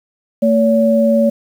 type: tone pair together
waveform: sine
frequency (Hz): 225.3 / 567.7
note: A3 / C#5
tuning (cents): +41 / +41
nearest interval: octave + major third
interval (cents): 1600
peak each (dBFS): -12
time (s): 0.42-1.3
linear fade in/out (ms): 10
effects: 7-bit